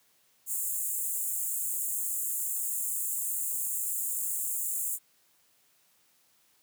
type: high-pass noise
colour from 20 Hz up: pink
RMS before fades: -32 dBFS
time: 0.46-4.99 s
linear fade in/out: 50 ms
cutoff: 7000 Hz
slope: 96 dB/octave
effects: white hiss -67 dBFS RMS until 6.62 s + high-pass 80 Hz 12 dB/octave